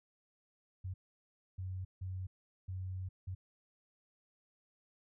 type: tone bursts at uneven times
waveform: sine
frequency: 93.1 Hz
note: F#2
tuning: 11 cents sharp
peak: -38 dBFS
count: 5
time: 0.84-0.94 / 1.58-1.85 / 2.01-2.27 / 2.68-3.09 / 3.27-3.35 s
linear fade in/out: 10 ms
effects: none